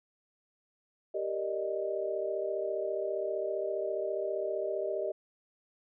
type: chord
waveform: sine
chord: Eb major seventh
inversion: first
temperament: equal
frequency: 392 / 466.2 / 587.3 / 622.3 Hz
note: G4 / Bb4 / D5 / Eb5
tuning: 0 / 0 / 0 / 0 cents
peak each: -35 / -39 / -39 / -34 dBFS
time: 1.14-5.12 s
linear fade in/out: 10 ms
effects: none